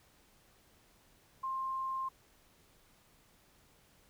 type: tone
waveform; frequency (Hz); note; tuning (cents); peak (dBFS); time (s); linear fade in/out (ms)
sine; 1057; C6; +17; -34; 1.43-2.09; 10
effects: pink hiss -66 dBFS RMS until 4.09 s